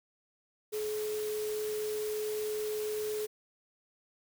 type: tone in noise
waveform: sine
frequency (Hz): 426.4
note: G#4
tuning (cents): +46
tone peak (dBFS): -32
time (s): 0.72-3.27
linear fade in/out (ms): 20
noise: white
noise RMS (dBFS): -44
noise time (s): 0.72-3.27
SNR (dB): +9
effects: none